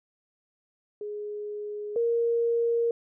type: tone pair in turn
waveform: sine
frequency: 417 / 466.9 Hz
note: G#4 / A#4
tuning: +7 / +3 cents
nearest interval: major second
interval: 196 cents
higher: second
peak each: -32 / -22 dBFS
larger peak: second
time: 1.01-1.96 / 1.96-2.91 s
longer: neither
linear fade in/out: 2 ms
effects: none